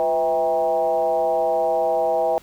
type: tone with frequency modulation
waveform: sine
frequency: 650 Hz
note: E5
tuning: 24 cents flat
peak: -17 dBFS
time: 0-2.38 s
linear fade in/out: 0 ms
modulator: 149 Hz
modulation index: 1.2
effects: pink hiss -50 dBFS RMS until 2.42 s